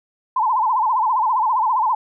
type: tone with vibrato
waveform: sine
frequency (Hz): 944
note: A#5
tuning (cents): +22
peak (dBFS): -15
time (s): 0.36-1.95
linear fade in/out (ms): 5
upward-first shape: sine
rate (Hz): 15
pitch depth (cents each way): 180
effects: none